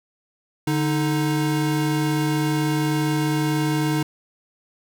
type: tone pair together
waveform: square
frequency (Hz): 147 / 311.2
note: D3 / D#4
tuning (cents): +2 / 0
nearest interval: octave + minor second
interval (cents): 1298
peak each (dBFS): -23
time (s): 0.67-4.03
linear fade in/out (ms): 5
effects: none